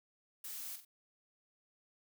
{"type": "noise with echo", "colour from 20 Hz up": "blue", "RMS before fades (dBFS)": -45, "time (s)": [0.44, 0.76], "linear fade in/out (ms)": 5, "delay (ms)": 45, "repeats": 2, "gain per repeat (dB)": -8, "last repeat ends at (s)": 0.85, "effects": []}